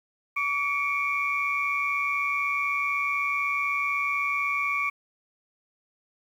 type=tone cluster; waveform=sine; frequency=1142 / 2226 / 2366 Hz; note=D6 / C#7 / D7; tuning=-49 / +7 / +12 cents; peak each=-28 dBFS; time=0.36-4.9 s; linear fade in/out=10 ms; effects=tanh soft clip ceiling -15 dBFS + 9-bit